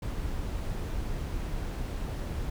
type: noise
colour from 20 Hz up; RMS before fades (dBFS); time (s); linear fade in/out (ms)
brown; -33; 0.02-2.5; 5
effects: none